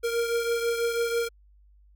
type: beating tone pair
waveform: square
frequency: 466.2 / 472.3 Hz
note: A#4 / A#4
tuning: 0 / +23 cents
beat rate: 6.1 Hz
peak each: -26 / -33 dBFS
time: 0.03-1.29 s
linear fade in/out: 20 ms
effects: added 50 Hz sine -54 dBFS peak until 1.95 s